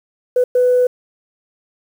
sine tone bursts at uneven times, 497.7 Hz, B4, 13 cents sharp, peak -9 dBFS, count 2, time 0.36-0.44 / 0.55-0.87 s, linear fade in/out 5 ms, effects tanh soft clip ceiling -6 dBFS + 7-bit

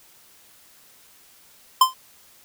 square tone with exponential decay, 1037 Hz, C6, 16 cents flat, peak -8 dBFS, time 1.81-1.94 s, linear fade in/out 5 ms, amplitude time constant 28 ms, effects white hiss -53 dBFS RMS until 2.44 s

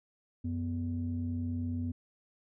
sine tone pair together, 91.98 / 246.7 Hz, F#2 / B3, -10 / -2 cents, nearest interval octave + perfect fourth, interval 1708 cents, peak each -33 / -34 dBFS, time 0.44-1.92 s, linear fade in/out 10 ms, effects tanh soft clip ceiling -25 dBFS

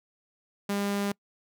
sawtooth tone, 201.4 Hz, G3, 47 cents sharp, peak -23 dBFS, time 0.69-1.12 s, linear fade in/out 5 ms, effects noise-tail reverb RT60 0.1 s tail -26 dB re dry

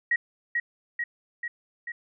sine tone with echo, 1900 Hz, A#6, 33 cents sharp, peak -20 dBFS, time 0.11-0.16 s, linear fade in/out 5 ms, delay 440 ms, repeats 4, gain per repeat -3 dB, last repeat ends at 1.92 s, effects none

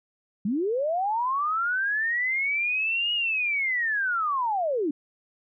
sine linear two-way sweep, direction up then down, 185 to 2900 to 270.2 Hz, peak -23 dBFS, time 0.45-4.91 s, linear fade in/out 5 ms, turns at 3.13 s, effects none

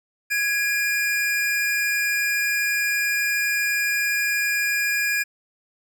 square tone pair together, 1661.2 / 2404 Hz, G#6 / D7, 0 / +40 cents, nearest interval tritone, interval 640 cents, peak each -24 dBFS, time 0.3-5.24 s, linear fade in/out 20 ms, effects 10-bit

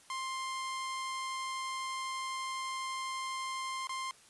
sawtooth tone with dropouts, 1052 Hz, C6, 9 cents sharp, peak -32 dBFS, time 0.1-4.11 s, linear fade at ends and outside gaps 1 ms, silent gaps 3.871-3.893 s, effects white hiss -60 dBFS RMS until 4.29 s + resampled to 24000 Hz

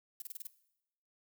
violet noise bursts, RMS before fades -43 dBFS, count 6, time 0.2-0.47 s, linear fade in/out 2 ms, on 20 ms, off 30 ms, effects noise-tail reverb RT60 0.8 s tail -17 dB re dry

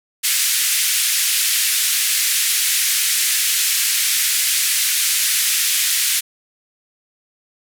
white band-pass noise, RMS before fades -18 dBFS, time 0.23-6.21 s, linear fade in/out 20 ms, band 1800 to 13000 Hz, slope 24 dB/octave, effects none

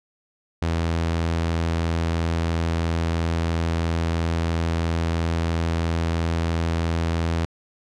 sawtooth tone, 83 Hz, E2, 12 cents sharp, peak -17 dBFS, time 0.62-7.45 s, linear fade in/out 0 ms, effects low-pass 6000 Hz 12 dB/octave

